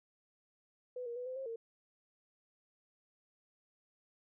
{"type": "tone with pitch steps", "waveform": "sine", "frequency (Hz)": [498.8, 472.3, 494.8, 513, 534, 457.7], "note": ["B4", "A#4", "B4", "C5", "C5", "A#4"], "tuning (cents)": [17, 23, 3, -34, 35, -32], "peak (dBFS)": -39, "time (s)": [0.96, 1.56], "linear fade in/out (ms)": 5, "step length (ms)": 100, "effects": []}